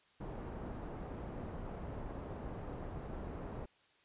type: low-pass noise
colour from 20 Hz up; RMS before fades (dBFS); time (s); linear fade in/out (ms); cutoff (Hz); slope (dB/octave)
pink; -44; 0.2-3.66; 10; 860; 12
effects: white hiss -69 dBFS RMS until 4.04 s + resampled to 8000 Hz